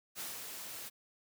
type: noise with ADSR envelope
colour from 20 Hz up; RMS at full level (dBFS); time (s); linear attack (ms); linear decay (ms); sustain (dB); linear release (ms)
white; -41; 0.15-0.9; 48; 180; -4; 25
effects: high-pass 100 Hz 12 dB/octave